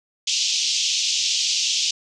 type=band-pass noise; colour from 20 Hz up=white; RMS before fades=-22 dBFS; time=0.27-1.91 s; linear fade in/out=5 ms; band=2700 to 6600 Hz; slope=48 dB/octave; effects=none